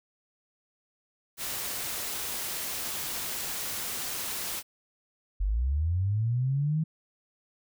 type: noise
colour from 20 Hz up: white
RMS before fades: -34 dBFS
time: 1.37-4.63 s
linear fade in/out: 50 ms
type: linear sweep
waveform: sine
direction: up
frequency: 43.93 to 161.4 Hz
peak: -24 dBFS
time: 5.4-6.84 s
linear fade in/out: 10 ms
effects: none